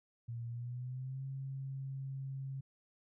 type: tone with pitch glide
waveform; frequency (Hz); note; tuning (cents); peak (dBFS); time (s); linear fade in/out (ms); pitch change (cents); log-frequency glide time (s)
sine; 117.5 to 134.97; A#2 to C#3; +14 to -46; -39; 0.28-2.61; 10; +240; 0.48-1.24
effects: none